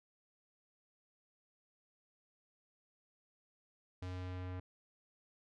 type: tone with low-pass filter sweep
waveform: square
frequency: 91.4 Hz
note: F#2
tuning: 21 cents flat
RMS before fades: -43 dBFS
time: 4.02-4.6 s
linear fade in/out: 5 ms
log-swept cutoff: 5700 to 2000 Hz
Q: 0.82
effects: none